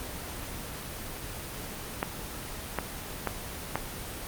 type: clicks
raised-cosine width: 0.5 ms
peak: -12 dBFS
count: 4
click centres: 2.029 / 2.787 / 3.273 / 3.756 s
effects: pink hiss -38 dBFS RMS until 4.27 s + Opus 24 kbps